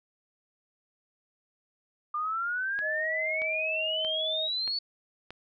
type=exponential sweep; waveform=sine; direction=up; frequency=1193 to 4494 Hz; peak=-28 dBFS; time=2.14-4.79 s; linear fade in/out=5 ms
type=click train; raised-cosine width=0.3 ms; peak=-25 dBFS; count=5; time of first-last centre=2.79-5.306 s; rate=1.59 Hz
type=tone with pitch glide; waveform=sine; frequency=622.3 to 632.1 Hz; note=D#5 to D#5; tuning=0 to +27 cents; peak=-33 dBFS; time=2.81-4.49 s; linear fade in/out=50 ms; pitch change=+27 cents; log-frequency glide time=2.98-3.05 s
effects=none